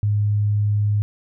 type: tone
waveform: sine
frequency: 103.9 Hz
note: G#2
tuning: 1 cent sharp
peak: -16 dBFS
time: 0.03-1.02 s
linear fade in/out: 0 ms
effects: none